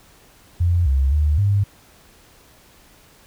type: tone with pitch steps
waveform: sine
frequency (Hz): 86.9 / 67.5 / 74.8 / 100.7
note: F2 / C#2 / D2 / G2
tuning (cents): -8 / -45 / +32 / +47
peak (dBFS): -14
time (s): 0.6-1.64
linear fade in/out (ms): 10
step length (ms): 260
effects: pink hiss -51 dBFS RMS until 3.26 s